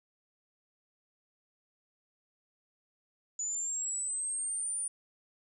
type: linear sweep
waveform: sine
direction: up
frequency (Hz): 6900 to 9397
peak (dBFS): -32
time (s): 3.39-4.88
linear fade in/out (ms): 5
effects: none